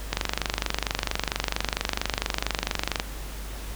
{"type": "click train", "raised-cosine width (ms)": 0.2, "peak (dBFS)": -6, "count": 71, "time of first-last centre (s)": [0.13, 2.999], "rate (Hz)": 24.4, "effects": ["added 50 Hz sine -34 dBFS peak until 3.75 s", "pink hiss -41 dBFS RMS until 3.75 s"]}